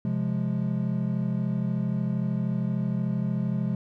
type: chord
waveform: triangle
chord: F minor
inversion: second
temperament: equal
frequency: 130.81 / 174.61 / 207.7 Hz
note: C3 / F3 / Ab3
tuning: 0 / 0 / 0 cents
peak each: -27 dBFS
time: 0.05-3.75 s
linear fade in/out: 2 ms
effects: none